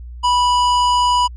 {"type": "tone with hard clipping", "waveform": "triangle", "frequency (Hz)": 983, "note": "B5", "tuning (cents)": -8, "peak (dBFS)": -14, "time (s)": [0.23, 1.28], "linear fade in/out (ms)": 20, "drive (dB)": 17, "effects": ["added 60 Hz sine -30 dBFS peak until 1.36 s", "resampled to 22050 Hz"]}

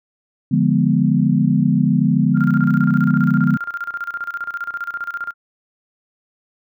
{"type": "chord", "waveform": "sine", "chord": "D diminished seventh", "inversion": "none", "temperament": "equal", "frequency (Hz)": [146.83, 174.61, 207.7, 246.9], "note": ["D3", "F3", "Ab3", "Cb4"], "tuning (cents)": [0, 0, 0, 0], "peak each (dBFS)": -18, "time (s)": [0.51, 3.57], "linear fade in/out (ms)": 10}
{"type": "tone with tremolo", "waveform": "sine", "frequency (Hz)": 1396.9, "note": "F6", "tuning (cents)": 0, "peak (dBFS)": -21, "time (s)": [2.34, 5.34], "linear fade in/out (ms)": 50, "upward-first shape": "square", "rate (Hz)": 15, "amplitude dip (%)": 80}
{"effects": []}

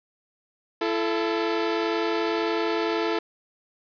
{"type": "tone pair together", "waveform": "sawtooth", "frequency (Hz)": [336.6, 438.5], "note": ["E4", "A4"], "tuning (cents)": [36, -6], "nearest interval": "perfect fourth", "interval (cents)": 458, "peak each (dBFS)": -22, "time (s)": [0.81, 3.19], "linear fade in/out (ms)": 5, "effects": ["resampled to 11025 Hz", "7-bit"]}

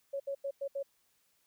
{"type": "tone bursts at uneven times", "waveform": "sine", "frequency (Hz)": 554.4, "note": "C#5", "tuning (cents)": 0, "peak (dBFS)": -33, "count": 5, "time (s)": [[0.13, 0.2], [0.27, 0.35], [0.44, 0.51], [0.61, 0.68], [0.75, 0.83]], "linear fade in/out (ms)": 10, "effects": ["white hiss -73 dBFS RMS until 1.46 s"]}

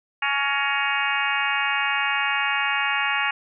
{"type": "harmonic tone with a mistuned harmonic", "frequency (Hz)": 280, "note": "C#4", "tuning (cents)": 18, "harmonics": [3, 4, 5, 6, 7, 8, 9, 10], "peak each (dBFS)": [-29, -29, -29, -29, -29, -29, -29, -29], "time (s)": [0.22, 3.31], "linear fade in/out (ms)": 5, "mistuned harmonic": 7, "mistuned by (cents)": -76, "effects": []}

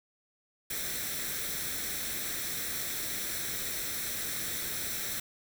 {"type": "noise with comb filter", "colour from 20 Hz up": "white", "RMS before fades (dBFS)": -35, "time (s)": [0.7, 5.2], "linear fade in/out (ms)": 5, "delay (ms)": 0.52, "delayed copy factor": 0.6, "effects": []}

